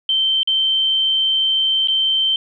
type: tone with dropouts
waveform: sine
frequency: 3113 Hz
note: G7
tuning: 13 cents flat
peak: -14 dBFS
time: 0.09-2.36 s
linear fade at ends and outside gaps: 2 ms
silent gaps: 0.432-0.474 / 1.874-1.883 s
effects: none